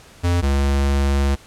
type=tone pair in turn; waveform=square; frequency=87.4 / 69.37 Hz; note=F2 / C#2; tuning=+2 / +2 cents; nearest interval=major third; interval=400 cents; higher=first; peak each=-16 dBFS; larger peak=neither; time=0.23-0.42 / 0.42-1.36 s; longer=second; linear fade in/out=20 ms; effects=pink hiss -46 dBFS RMS until 1.46 s + low-pass 10000 Hz 12 dB/octave